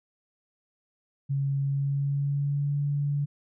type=tone with pitch glide; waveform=sine; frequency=138.59 to 143.64 Hz; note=C#3 to D3; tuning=0 to -38 cents; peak=-24 dBFS; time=1.29-3.26 s; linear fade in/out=20 ms; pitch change=+62 cents; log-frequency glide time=1.61-2.77 s; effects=none